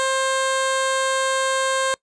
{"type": "tone with notch filter", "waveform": "10% pulse", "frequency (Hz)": 530, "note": "C5", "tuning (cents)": 22, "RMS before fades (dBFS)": -21, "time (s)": [0, 1.94], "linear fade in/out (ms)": 0, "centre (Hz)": 2400, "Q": 1.4, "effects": ["noise-tail reverb RT60 0.1 s tail -23 dB re dry", "resampled to 22050 Hz"]}